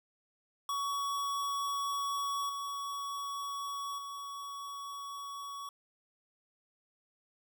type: tone with level steps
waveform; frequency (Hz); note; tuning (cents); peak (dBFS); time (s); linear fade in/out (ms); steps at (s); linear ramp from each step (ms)
square; 1124; C#6; +24; -33 / -37 / -41; 0.69-5.69; 2; 2.49 / 3.98; 5
effects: none